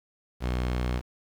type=tone; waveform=sawtooth; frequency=61.7 Hz; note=B1; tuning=1 cent flat; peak=-22 dBFS; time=0.4-1.02 s; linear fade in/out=50 ms; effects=low-pass 5000 Hz 12 dB/octave + 8-bit